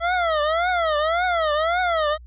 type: tone with vibrato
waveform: 25% pulse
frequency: 659.3 Hz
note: E5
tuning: in tune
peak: -15 dBFS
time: 0-2.18 s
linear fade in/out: 50 ms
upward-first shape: triangle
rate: 1.8 Hz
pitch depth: 210 cents each way
effects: added 60 Hz sine -40 dBFS peak until 2.26 s + resampled to 8000 Hz